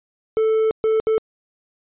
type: tone bursts at uneven times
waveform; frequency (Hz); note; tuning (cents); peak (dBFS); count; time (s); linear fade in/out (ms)
triangle; 440; A4; 0; -13; 3; 0.37-0.71 / 0.84-1 / 1.07-1.18; 0
effects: resampled to 8000 Hz